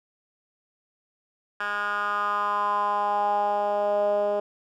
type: tone with band-pass filter sweep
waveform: 10% pulse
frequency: 205.5 Hz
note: G#3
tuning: 18 cents flat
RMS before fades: -25 dBFS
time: 1.6-4.4 s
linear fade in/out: 5 ms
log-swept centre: 1600 to 540 Hz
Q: 4.7
effects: none